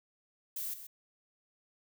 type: noise with echo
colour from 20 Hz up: violet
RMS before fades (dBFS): -38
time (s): 0.56-0.74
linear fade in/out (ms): 5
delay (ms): 130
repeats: 1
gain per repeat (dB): -10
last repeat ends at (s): 0.87
effects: none